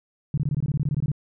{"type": "tone bursts", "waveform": "sine", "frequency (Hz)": 144.3, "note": "D3", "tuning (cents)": -30, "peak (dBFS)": -20, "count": 14, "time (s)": [0.34, 1.117], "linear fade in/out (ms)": 2, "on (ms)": 36, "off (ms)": 21, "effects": []}